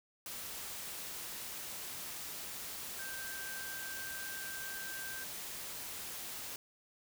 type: tone in noise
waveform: sine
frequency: 1568 Hz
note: G6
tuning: in tune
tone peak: -44 dBFS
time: 2.99-5.24 s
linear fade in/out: 2 ms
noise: white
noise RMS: -44 dBFS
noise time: 0.26-6.56 s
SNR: -3 dB
effects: none